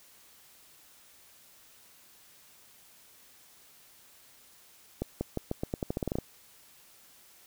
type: accelerating click train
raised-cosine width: 2 ms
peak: -17 dBFS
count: 14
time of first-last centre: 5.02-6.186 s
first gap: 190 ms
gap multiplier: 0.86
effects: white hiss -58 dBFS RMS until 7.46 s